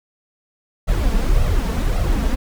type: noise with flanger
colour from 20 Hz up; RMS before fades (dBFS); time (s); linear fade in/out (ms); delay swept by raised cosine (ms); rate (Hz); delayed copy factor
brown; -17; 0.87-2.36; 20; 1.5 to 4.5; 1.8; +0.6
effects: none